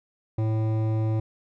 sine tone with hard clipping, 110 Hz, A2, in tune, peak -24 dBFS, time 0.38-1.2 s, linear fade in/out 5 ms, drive 13 dB, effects none

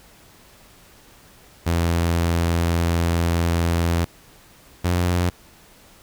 sawtooth tone pair in turn, 84.6 / 88.28 Hz, E2 / F2, +45 / +19 cents, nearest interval minor second, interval 74 cents, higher second, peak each -14 dBFS, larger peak neither, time 1.66-4.05 / 4.84-5.3 s, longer first, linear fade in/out 10 ms, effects pink hiss -50 dBFS RMS until 6.02 s

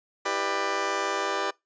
15% pulse chord, E minor seventh, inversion none, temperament just, 329.6 / 395.6 / 494.4 / 593.3 Hz, E4 / G4 / B4 / D5, 0 / +16 / +2 / +18 cents, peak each -30 / -24 / -27 / -25 dBFS, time 0.25-1.51 s, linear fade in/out 10 ms, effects noise-tail reverb RT60 0.2 s tail -25 dB re dry + resampled to 16000 Hz

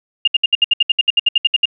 sine tone bursts, 2821 Hz, F7, 17 cents sharp, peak -8 dBFS, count 16, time 0.25-1.656 s, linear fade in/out 5 ms, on 26 ms, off 66 ms, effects none

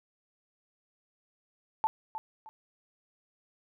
sine tone with echo, 878 Hz, A5, 4 cents flat, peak -23 dBFS, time 1.84-1.87 s, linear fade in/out 0 ms, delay 310 ms, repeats 2, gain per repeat -11 dB, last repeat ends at 2.49 s, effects none

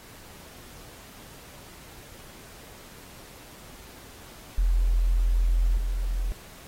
sine tone with level steps, 42.59 Hz, F1, 43 cents flat, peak -19 / -24 dBFS, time 4.58-6.32 s, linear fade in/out 0 ms, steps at 5.77 s, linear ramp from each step 5 ms, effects pink hiss -48 dBFS RMS until 6.67 s + AAC 48 kbps

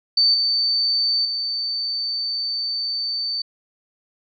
sine tone with level steps, 4558 Hz, C#8, 47 cents sharp, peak -13 / -17 / -22 dBFS, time 0.17-3.42 s, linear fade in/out 5 ms, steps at 0.34 / 1.25 s, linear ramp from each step 2 ms, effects none

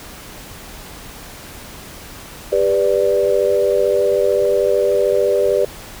sine chord, G major, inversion none, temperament equal with one note detuned, 398.2 / 493.9 / 587.3 Hz, G4 / B4 / D5, +27 / 0 / 0 cents, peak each -17 dBFS, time 2.52-5.65 s, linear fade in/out 5 ms, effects pink hiss -36 dBFS RMS until 6 s

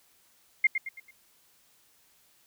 sine tone with echo, 2118 Hz, C7, 21 cents sharp, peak -17 dBFS, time 0.64-0.67 s, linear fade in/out 5 ms, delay 110 ms, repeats 4, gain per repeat -8 dB, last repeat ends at 1.11 s, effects white hiss -64 dBFS RMS until 2.46 s

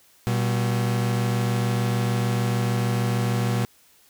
40% pulse tone pair together, 120 / 193.36 Hz, B2 / G3, -49 / -23 cents, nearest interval minor sixth, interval 826 cents, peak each -21 / -27 dBFS, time 0.27-3.65 s, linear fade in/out 0 ms, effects white hiss -57 dBFS RMS until 4.09 s

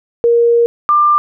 sine tone pair in turn, 470 / 1191.2 Hz, A#4 / D6, +14 / +24 cents, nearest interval octave + major third, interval 1610 cents, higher second, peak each -7 dBFS, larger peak neither, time 0.24-0.66 / 0.89-1.18 s, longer first, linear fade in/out 0 ms, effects none

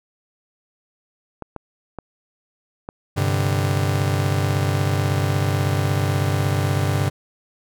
clicks, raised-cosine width 1 ms, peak -17 dBFS, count 4, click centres 1.423 / 1.563 / 1.987 / 2.889 s
45% pulse chord, G suspended fourth, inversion none, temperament just, 98 / 130.67 / 147 Hz, G2 / C3 / D3, 0 / -2 / +2 cents, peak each -21 / -24 / -24 dBFS, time 3.16-7.1 s, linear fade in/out 20 ms
effects none

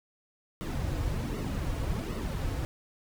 brown noise with flanger, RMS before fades -32 dBFS, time 0.61-2.65 s, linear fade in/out 0 ms, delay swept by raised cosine 1.2 to 5.2 ms, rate 1.3 Hz, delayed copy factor -0.65, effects none

